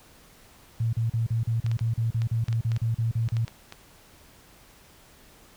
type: tone bursts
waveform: sine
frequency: 114.3 Hz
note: A#2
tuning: 34 cents flat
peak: -22 dBFS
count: 16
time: 0.8-3.45 s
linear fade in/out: 5 ms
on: 130 ms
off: 38 ms
type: clicks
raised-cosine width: 0.2 ms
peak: -22 dBFS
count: 12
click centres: 1.664 / 1.715 / 1.792 / 2.219 / 2.484 / 2.528 / 2.718 / 2.764 / 3.288 / 3.368 / 3.48 / 3.724 s
effects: pink hiss -54 dBFS RMS until 5.56 s